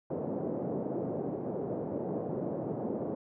white band-pass noise, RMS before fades -35 dBFS, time 0.1-3.15 s, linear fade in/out 5 ms, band 130 to 560 Hz, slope 24 dB/octave, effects none

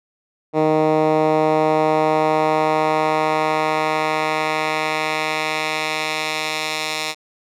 10% pulse tone with band-pass filter sweep, 155.56 Hz, D#3, in tune, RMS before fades -19 dBFS, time 0.53-7.15 s, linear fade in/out 50 ms, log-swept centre 460 to 4000 Hz, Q 0.89, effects none

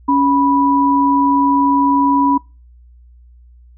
sine tone pair together, 279.1 / 983 Hz, C#4 / B5, +12 / -8 cents, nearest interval octave + minor seventh, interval 2180 cents, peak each -13 dBFS, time 0.08-2.38 s, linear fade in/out 10 ms, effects noise-tail reverb RT60 0.3 s tail -24 dB re dry + added 60 Hz sine -41 dBFS peak until 3.77 s

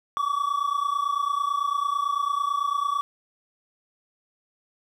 triangle tone pair together, 1128 / 1157 Hz, C#6 / D6, +30 / -26 cents, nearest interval unison, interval 44 cents, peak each -24 dBFS, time 0.17-3.01 s, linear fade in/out 0 ms, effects none

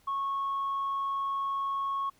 sine tone, 1100 Hz, C#6, 14 cents flat, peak -27 dBFS, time 0.07-2.1 s, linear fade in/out 10 ms, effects tanh soft clip ceiling -26 dBFS + pink hiss -65 dBFS RMS until 2.19 s

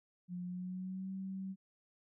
sine tone with pitch glide, 178.4 to 191.2 Hz, F3 to G3, +37 to -43 cents, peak -39 dBFS, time 0.28-1.56 s, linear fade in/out 50 ms, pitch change +120 cents, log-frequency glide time 0.44-1.11 s, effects none

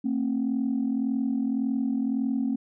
sine tone pair together, 226.6 / 268.4 Hz, A#3 / C4, -49 / +44 cents, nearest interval minor third, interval 293 cents, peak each -26 / -25 dBFS, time 0.04-2.56 s, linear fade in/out 10 ms, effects tanh soft clip ceiling -18 dBFS

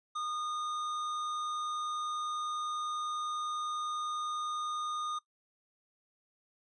triangle tone with hard clipping, 1225 Hz, D#6, 27 cents flat, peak -36 dBFS, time 0.15-5.19 s, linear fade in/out 10 ms, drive 15 dB, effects noise-tail reverb RT60 0.1 s tail -17 dB re dry + resampled to 22050 Hz

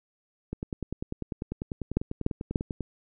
two click trains, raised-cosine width 3 ms, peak -10 / -19 dBFS, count 3 / 24, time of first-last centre 1.97-2.558 / 0.53-2.807 s, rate 3.4 / 10.1 Hz, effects none

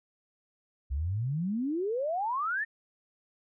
sine exponential sweep, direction up, 63.1 to 1851 Hz, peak -28 dBFS, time 0.9-2.65 s, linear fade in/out 20 ms, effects none

